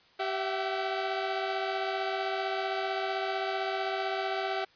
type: tone cluster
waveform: sawtooth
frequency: 387.8 / 664 / 760 Hz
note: G4 / E5 / F#5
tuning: -19 / +12 / +46 cents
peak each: -30 / -31 / -30 dBFS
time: 0.19-4.65 s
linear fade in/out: 10 ms
effects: white hiss -61 dBFS RMS until 4.75 s + resampled to 11025 Hz